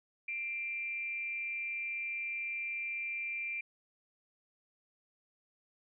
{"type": "tone with frequency modulation", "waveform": "sine", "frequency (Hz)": 2365, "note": "D7", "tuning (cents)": 12, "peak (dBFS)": -35, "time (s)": [0.28, 3.61], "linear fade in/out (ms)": 5, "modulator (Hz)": 264, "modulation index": 0.33, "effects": []}